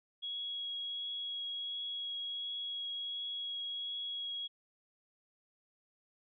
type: tone with vibrato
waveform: sine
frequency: 3322 Hz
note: G#7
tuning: in tune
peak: -37 dBFS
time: 0.22-4.48 s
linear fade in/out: 20 ms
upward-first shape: triangle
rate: 1.4 Hz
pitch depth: 9 cents each way
effects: none